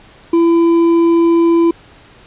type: tone with hard clipping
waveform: triangle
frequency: 335.7 Hz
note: E4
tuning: 32 cents sharp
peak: -9 dBFS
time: 0.33-1.71 s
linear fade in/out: 5 ms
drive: 8 dB
effects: pink hiss -43 dBFS RMS until 2.26 s + resampled to 8000 Hz